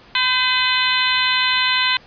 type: harmonic tone with a mistuned harmonic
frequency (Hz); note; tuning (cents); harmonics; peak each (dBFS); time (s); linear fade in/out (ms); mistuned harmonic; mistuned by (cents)
507; B4; +45; 2 / 3 / 4 / 5 / 6 / 7 / 8; -23 / -23 / -23 / -23 / -23 / -23 / -23; 0.15-1.97; 2; 3; +26
effects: pink hiss -46 dBFS RMS until 2.06 s + resampled to 11025 Hz